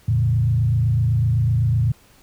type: tone with frequency modulation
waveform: sine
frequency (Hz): 115.2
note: A#2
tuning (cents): -20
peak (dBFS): -15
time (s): 0.08-1.92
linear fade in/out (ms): 5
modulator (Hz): 27.9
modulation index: 0.94
effects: pink hiss -53 dBFS RMS until 2.22 s